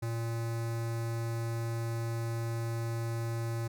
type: tone with notch filter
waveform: square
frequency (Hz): 115.4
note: A#2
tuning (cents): -17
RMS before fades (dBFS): -34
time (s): 0.02-3.68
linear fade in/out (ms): 10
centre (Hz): 3100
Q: 1.9
effects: none